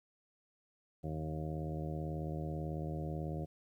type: harmonic tone with a mistuned harmonic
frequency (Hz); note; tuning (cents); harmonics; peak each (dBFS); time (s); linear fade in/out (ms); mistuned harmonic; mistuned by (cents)
78.2; D#2; +9; 1 / 2 / 3 / 4 / 5 / 6 / 7 / 8 / 9; -43 / -39 / -51 / -46 / -48 / -54 / -48 / -55 / -50; 1.03-3.46; 20; 1; +50
effects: 12-bit